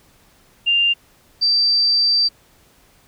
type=tone pair in turn; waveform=sine; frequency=2794 / 4671 Hz; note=F7 / D8; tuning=0 / -10 cents; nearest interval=major sixth; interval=890 cents; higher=second; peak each=-13 dBFS; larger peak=neither; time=0.66-0.94 / 1.41-2.29 s; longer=second; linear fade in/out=20 ms; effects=pink hiss -54 dBFS RMS until 3.07 s